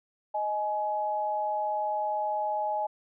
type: tone pair together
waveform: sine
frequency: 622.3 / 842.4 Hz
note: D#5 / G#5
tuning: 0 / +24 cents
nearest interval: perfect fourth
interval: 524 cents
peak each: -32 / -28 dBFS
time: 0.34-2.87 s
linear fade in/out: 10 ms
effects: none